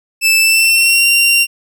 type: tone with pitch glide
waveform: sawtooth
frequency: 2637 to 2762 Hz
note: E7 to F7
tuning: 0 to -20 cents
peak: -5 dBFS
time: 0.21-1.47 s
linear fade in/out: 50 ms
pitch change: +80 cents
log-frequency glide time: 0.39-1.06 s
effects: none